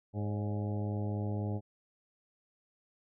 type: harmonic tone with a mistuned harmonic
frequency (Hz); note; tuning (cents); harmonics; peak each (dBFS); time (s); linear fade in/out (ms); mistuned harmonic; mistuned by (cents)
103.83; G#2; 0; 1 / 2 / 3 / 4 / 5 / 6 / 7 / 8; -33 / -39 / -43 / -45 / -47 / -49 / -50 / -51; 0.13-1.61; 50; 5; +55
effects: none